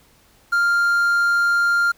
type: tone with quantisation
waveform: triangle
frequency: 1396.9 Hz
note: F6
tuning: in tune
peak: -13 dBFS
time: 0.52-1.92 s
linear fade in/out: 10 ms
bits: 7
effects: pink hiss -55 dBFS RMS until 1.97 s